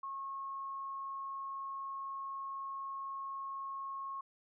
sine tone, 1089 Hz, C#6, 31 cents flat, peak -39 dBFS, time 0.03-4.21 s, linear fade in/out 5 ms, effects none

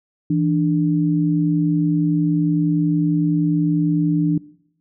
sine tone pair together, 164.81 / 295.6 Hz, E3 / D4, 0 / +11 cents, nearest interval minor seventh, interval 1011 cents, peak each -18 dBFS, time 0.3-4.38 s, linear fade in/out 5 ms, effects noise-tail reverb RT60 0.7 s tail -20 dB re dry

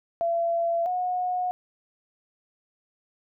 sine tone pair in turn, 677 / 726.8 Hz, E5 / F#5, +46 / -31 cents, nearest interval minor second, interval 123 cents, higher second, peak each -22 / -24 dBFS, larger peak first, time 0.21-0.86 / 0.86-1.51 s, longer neither, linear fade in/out 0 ms, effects none

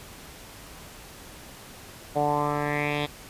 10% pulse tone with low-pass filter sweep, 146.83 Hz, D3, in tune, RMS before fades -26 dBFS, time 2.15-3.07 s, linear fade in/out 20 ms, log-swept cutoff 660 to 3500 Hz, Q 4.1, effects pink hiss -45 dBFS RMS until 3.29 s + resampled to 32000 Hz

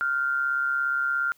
sine tone pair together, 1396.9 / 1534.1 Hz, F6 / G6, 0 / -38 cents, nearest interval major second, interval 162 cents, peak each -23 / -32 dBFS, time 0.01-1.32 s, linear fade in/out 0 ms, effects white hiss -62 dBFS RMS until 1.37 s

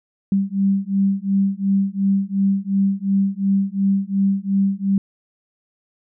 sine beating tone pair, 194.7 / 197.5 Hz, G3 / G3, -12 / +13 cents, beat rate 2.8 Hz, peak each -19 dBFS, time 0.32-4.98 s, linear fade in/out 2 ms, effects none

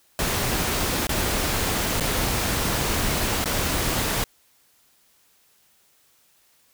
pink noise with dropouts, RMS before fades -24 dBFS, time 0.19-4.24 s, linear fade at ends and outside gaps 1 ms, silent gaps 1.07-1.092 / 1.999-2.007 / 3.443-3.457 s, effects white hiss -61 dBFS RMS until 6.73 s

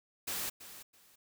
white noise with echo, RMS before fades -37 dBFS, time 0.27-0.5 s, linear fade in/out 10 ms, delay 330 ms, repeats 2, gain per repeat -13 dB, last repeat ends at 1.16 s, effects none

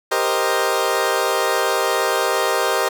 20% pulse chord, C minor seventh, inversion second, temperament equal, 392 / 466.2 / 523.3 / 622.3 Hz, G4 / Bb4 / C5 / Eb5, 0 / 0 / 0 / 0 cents, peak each -18 dBFS, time 0.11-2.89 s, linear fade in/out 10 ms, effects none

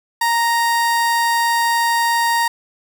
30% pulse tone, 932.3 Hz, A#5, in tune, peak -12 dBFS, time 0.21-2.48 s, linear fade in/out 5 ms, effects none

